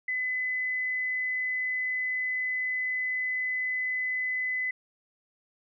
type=tone; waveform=sine; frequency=2014 Hz; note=B6; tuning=33 cents sharp; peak=-27 dBFS; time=0.08-4.71 s; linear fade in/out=5 ms; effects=none